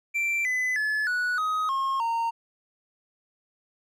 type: tone with pitch steps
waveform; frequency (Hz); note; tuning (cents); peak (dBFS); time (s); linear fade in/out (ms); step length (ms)
triangle; 2349 / 2010 / 1719.6 / 1471.3 / 1258.8 / 1077 / 921.5; D7 / B6 / A6 / F#6 / D#6 / C6 / A#5; 0 / +30 / -40 / -10 / +20 / +50 / -20; -22; 0.14-2.31; 20; 310
effects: none